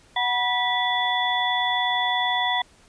sine tone cluster, 739 / 970 / 1962 / 3442 Hz, F#5 / B5 / B6 / A7, -2 / -31 / -12 / -39 cents, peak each -26 dBFS, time 0.16-2.62 s, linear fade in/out 5 ms, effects pink hiss -55 dBFS RMS until 2.88 s + resampled to 22050 Hz

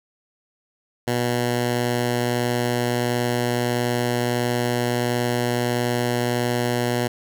10% pulse tone, 121.5 Hz, B2, 28 cents flat, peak -12 dBFS, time 1.07-7.08 s, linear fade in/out 10 ms, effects none

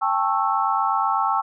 sine chord, A dominant seventh, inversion third, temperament just, 792 / 880 / 1100 / 1320 Hz, G5 / A5 / C#6 / E6, +18 / 0 / -14 / +2 cents, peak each -24 dBFS, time 0.01-1.42 s, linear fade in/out 20 ms, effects none

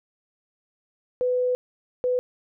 sine tone bursts at uneven times, 499.4 Hz, B4, 19 cents sharp, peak -20 dBFS, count 2, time 1.21-1.55 / 2.04-2.19 s, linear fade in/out 0 ms, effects none

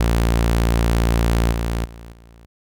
sawtooth tone with level steps, 57.4 Hz, A#1, 26 cents flat, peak -11 / -16 / -32 / -40 dBFS, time 0-2.46 s, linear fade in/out 5 ms, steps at 1.52 / 1.85 / 2.12 s, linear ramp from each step 5 ms, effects none

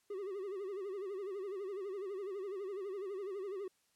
triangle tone with vibrato, 390.7 Hz, G4, 6 cents flat, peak -37 dBFS, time 0.1-3.68 s, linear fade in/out 5 ms, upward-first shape sine, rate 12 Hz, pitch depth 110 cents each way, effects white hiss -75 dBFS RMS until 3.95 s + low-pass 11000 Hz 12 dB/octave

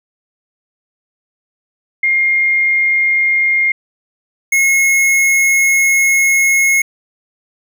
sine / square tone pair in turn, 2124 / 2169 Hz, C7 / C#7, +25 / -38 cents, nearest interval unison, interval 37 cents, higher second, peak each -10 dBFS, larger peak neither, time 2.03-3.72 / 4.52-6.82 s, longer second, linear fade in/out 5 ms, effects none

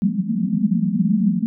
white band-pass noise, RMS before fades -19 dBFS, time 0.02-1.46 s, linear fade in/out 0 ms, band 170 to 230 Hz, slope 96 dB/octave, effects none

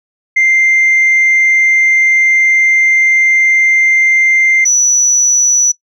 sine tone pair in turn, 2093 / 5920 Hz, C7 / F#8, 0 / 0 cents, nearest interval octave + tritone, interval 1800 cents, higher second, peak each -5 dBFS, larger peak neither, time 0.36-4.65 / 4.65-5.72 s, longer first, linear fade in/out 10 ms, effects noise-tail reverb RT60 0.1 s tail -20 dB re dry + tanh soft clip ceiling -4 dBFS

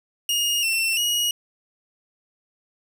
sawtooth tone with pitch steps, 2856 / 2695 / 2894 Hz, F7 / E7 / F#7, +38 / +38 / -39 cents, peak -17 dBFS, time 0.29-1.31 s, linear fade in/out 2 ms, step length 340 ms, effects none

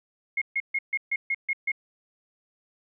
sine tone bursts, 2154 Hz, C7, 50 cents sharp, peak -23 dBFS, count 8, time 0.37-1.718 s, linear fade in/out 5 ms, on 46 ms, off 140 ms, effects none

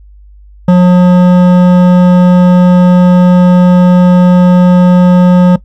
sine tone with hard clipping, 179.7 Hz, F3, 50 cents sharp, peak -3 dBFS, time 0.68-5.56 s, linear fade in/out 5 ms, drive 12 dB, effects noise-tail reverb RT60 0.1 s tail -19 dB re dry + added 50 Hz sine -33 dBFS peak until 5.64 s

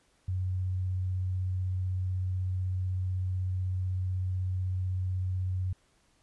sine tone with vibrato, 92.5 Hz, F#2, in tune, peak -28 dBFS, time 0.28-5.73 s, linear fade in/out 5 ms, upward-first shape sine, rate 16 Hz, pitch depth 10 cents each way, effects pink hiss -68 dBFS RMS until 6.22 s + resampled to 24000 Hz

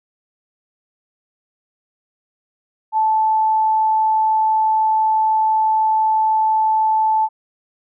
sine tone, 874 Hz, A5, 12 cents flat, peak -13 dBFS, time 2.92-7.29 s, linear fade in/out 50 ms, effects none

